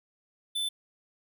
square tone, 3520 Hz, A7, in tune, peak -29 dBFS, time 0.55-0.69 s, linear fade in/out 10 ms, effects none

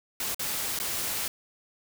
white noise with dropouts, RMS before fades -31 dBFS, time 0.2-1.28 s, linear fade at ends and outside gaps 2 ms, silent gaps 0.346-0.394 / 0.789-0.799 s, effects none

